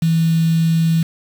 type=tone with quantisation; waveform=sine; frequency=163.7 Hz; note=E3; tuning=12 cents flat; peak=-12 dBFS; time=0.02-1.03 s; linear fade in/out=5 ms; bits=5; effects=none